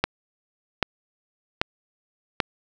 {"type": "click train", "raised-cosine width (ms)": 0.3, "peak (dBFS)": -3, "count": 4, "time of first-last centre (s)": [0.04, 2.402], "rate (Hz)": 1.27, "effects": []}